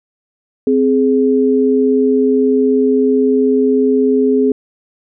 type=tone pair together; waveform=sine; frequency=260.6 / 419.2 Hz; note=C4 / G#4; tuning=-7 / +16 cents; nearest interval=minor sixth; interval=823 cents; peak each=-12 dBFS; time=0.67-4.52 s; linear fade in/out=2 ms; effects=none